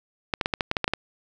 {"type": "clicks", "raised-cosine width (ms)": 0.3, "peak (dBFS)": -7, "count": 10, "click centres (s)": [0.338, 0.412, 0.459, 0.538, 0.608, 0.714, 0.768, 0.843, 0.879, 0.936], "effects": []}